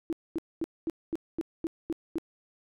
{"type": "tone bursts", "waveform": "sine", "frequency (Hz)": 327.5, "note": "E4", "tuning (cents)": -11, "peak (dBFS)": -27, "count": 9, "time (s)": [0.1, 2.183], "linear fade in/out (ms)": 0, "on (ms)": 27, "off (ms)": 230, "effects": []}